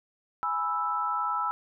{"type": "chord", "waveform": "sine", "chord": "E major", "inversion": "first", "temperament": "equal", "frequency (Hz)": [830.6, 987.8, 1318.5], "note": ["G#5", "B5", "E6"], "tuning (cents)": [0, 0, 0], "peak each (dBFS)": [-34, -32, -28], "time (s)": [0.43, 1.51], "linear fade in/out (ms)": 0, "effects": []}